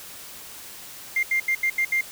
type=tone bursts at uneven times; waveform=triangle; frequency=2100 Hz; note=C7; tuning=6 cents sharp; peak=-16 dBFS; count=6; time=1.16-1.23 / 1.31-1.4 / 1.48-1.55 / 1.63-1.7 / 1.78-1.85 / 1.92-2.01 s; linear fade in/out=5 ms; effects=tanh soft clip ceiling -16 dBFS + white hiss -41 dBFS RMS until 2.11 s